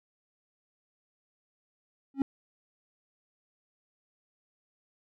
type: tone with exponential growth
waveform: triangle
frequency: 272.8 Hz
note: C#4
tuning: 28 cents flat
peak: -17 dBFS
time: 2.14-2.22 s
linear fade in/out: 2 ms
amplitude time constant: 17 ms
effects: none